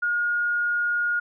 sine tone, 1431 Hz, F6, 42 cents sharp, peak -21 dBFS, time 0.02-1.2 s, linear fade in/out 10 ms, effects none

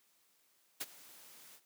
white noise with ADSR envelope, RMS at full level -37 dBFS, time 0.8-1.61 s, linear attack 14 ms, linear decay 33 ms, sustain -20 dB, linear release 62 ms, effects white hiss -72 dBFS RMS until 1.65 s + high-pass 150 Hz 12 dB/octave

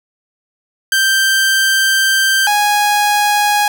sawtooth tone pair in turn, 1568 / 828.7 Hz, G6 / G#5, 0 / -4 cents, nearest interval major seventh, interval 1104 cents, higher first, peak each -7 dBFS, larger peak neither, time 0.92-2.47 / 2.47-3.68 s, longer first, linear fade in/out 2 ms, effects none

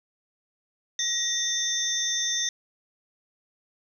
sine tone cluster, 1898 / 3595 / 5490 / 6160 Hz, A#6 / A7 / F8 / G8, +31 / +36 / -31 / -31 cents, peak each -34 / -29 / -34 / -27 dBFS, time 0.99-2.49 s, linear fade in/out 2 ms, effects 9-bit

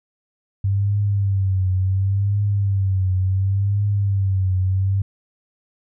sine tone with vibrato, 97.5 Hz, G2, 9 cents flat, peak -16 dBFS, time 0.64-5.02 s, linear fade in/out 5 ms, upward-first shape triangle, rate 0.7 Hz, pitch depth 91 cents each way, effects none

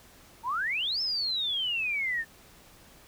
sine exponential two-way sweep, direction up then down, 880 to 5340 to 1768 Hz, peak -27 dBFS, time 0.43-2.25 s, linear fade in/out 50 ms, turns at 1.01 s, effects pink hiss -55 dBFS RMS until 3.07 s

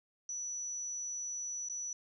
sine tone with dropouts, 5920 Hz, F#8, in tune, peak -37 dBFS, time 0.29-1.93 s, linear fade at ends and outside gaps 2 ms, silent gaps 1.687-1.697 s, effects none

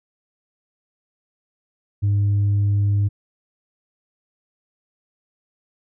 sine tone with tanh clipping, 101.5 Hz, G#2, 39 cents flat, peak -16 dBFS, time 2.02-3.09 s, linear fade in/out 20 ms, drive 1 dB, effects none

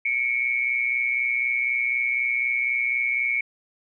sine tone pair together, 2197 / 2321 Hz, C#7 / D7, -16 / -21 cents, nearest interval minor second, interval 95 cents, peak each -23 / -25 dBFS, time 0.05-3.41 s, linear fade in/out 5 ms, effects none

